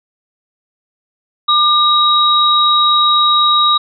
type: tone pair together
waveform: sine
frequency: 1200 / 3814 Hz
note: D6 / A#7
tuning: +37 / +39 cents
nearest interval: octave + minor sixth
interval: 2002 cents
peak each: -11 dBFS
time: 1.48-3.78 s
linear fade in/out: 10 ms
effects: none